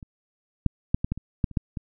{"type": "clicks", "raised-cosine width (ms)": 5, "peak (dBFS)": [-28, -7, -7, -13, -13, -23, -9, -28, -10, -19], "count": 10, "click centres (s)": [0.028, 0.663, 0.945, 1.045, 1.12, 1.176, 1.442, 1.513, 1.572, 1.772], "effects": []}